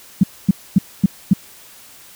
sine tone bursts, 191.3 Hz, G3, 42 cents flat, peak -6 dBFS, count 5, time 0.21-1.335 s, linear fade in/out 5 ms, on 25 ms, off 250 ms, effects white hiss -43 dBFS RMS until 2.15 s

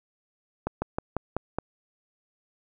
slowing click train, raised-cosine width 1 ms, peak -13 dBFS, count 6, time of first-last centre 0.67-1.586 s, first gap 150 ms, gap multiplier 1.1, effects none

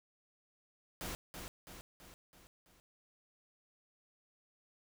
pink noise with echo, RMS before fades -42 dBFS, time 1.01-1.15 s, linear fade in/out 0 ms, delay 330 ms, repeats 5, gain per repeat -5 dB, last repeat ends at 2.8 s, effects none

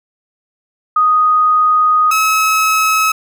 sine / 30% pulse tone pair in turn, 1244.5 / 1287.6 Hz, D#6 / E6, 0 / -41 cents, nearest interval minor second, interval 59 cents, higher second, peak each -8 dBFS, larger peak neither, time 0.96-2.11 / 2.11-3.12 s, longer first, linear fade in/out 5 ms, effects none

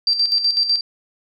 sine tone with tremolo, 4699 Hz, D8, in tune, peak -13 dBFS, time 0.07-0.81 s, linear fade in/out 2 ms, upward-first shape square, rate 8 Hz, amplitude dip 60%, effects none

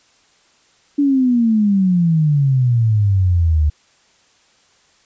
sine exponential sweep, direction down, 291 to 73.42 Hz, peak -11 dBFS, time 0.98-3.7 s, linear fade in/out 10 ms, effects white hiss -55 dBFS RMS until 5.05 s + resampled to 16000 Hz

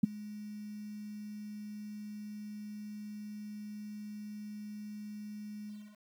sine tone with ADSR envelope, 209.5 Hz, G#3, 15 cents sharp, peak -18 dBFS, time 0.03-5.98 s, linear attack 8 ms, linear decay 13 ms, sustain -23 dB, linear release 290 ms, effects 10-bit

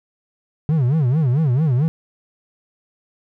triangle tone with vibrato, 140 Hz, C#3, 18 cents sharp, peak -12 dBFS, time 0.69-1.88 s, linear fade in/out 0 ms, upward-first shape sine, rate 4.5 Hz, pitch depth 270 cents each way, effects none

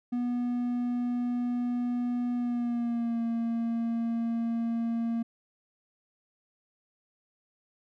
triangle tone with pitch glide, 243.6 to 231 Hz, B3 to A#3, -24 to -16 cents, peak -25 dBFS, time 0.12-5.23 s, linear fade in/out 10 ms, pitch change -92 cents, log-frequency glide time 2.35-3.22 s, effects none

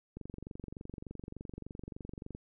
click train, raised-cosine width 3 ms, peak -30 dBFS, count 52, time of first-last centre 0.17-2.349 s, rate 23.4 Hz, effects none

